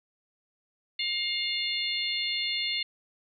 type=harmonic tone; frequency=709 Hz; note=F5; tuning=26 cents sharp; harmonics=3 / 4 / 5 / 6; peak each=-33 / -33 / -33 / -33 dBFS; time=0.99-2.83 s; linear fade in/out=5 ms; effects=none